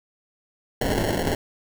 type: noise with sample-and-hold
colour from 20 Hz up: white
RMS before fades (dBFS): -23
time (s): 0.81-1.35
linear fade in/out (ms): 5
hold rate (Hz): 1225
effects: none